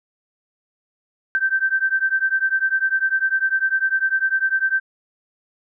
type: beating tone pair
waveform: sine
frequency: 1553 / 1563 Hz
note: G6 / G6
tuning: -17 / -6 cents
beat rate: 10 Hz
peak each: -20 dBFS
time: 1.35-4.8 s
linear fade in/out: 0 ms
effects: none